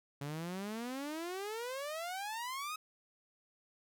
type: exponential sweep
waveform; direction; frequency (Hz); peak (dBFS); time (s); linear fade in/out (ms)
sawtooth; up; 138.59 to 1281; -35; 0.21-2.76; 5
effects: none